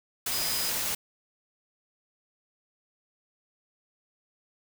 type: tone in noise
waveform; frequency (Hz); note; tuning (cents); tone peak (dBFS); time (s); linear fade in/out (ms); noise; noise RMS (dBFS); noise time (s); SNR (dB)
sine; 4978; D#8; 0; -33; 0.32-0.7; 5; white; -30; 0.26-0.95; -6
effects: none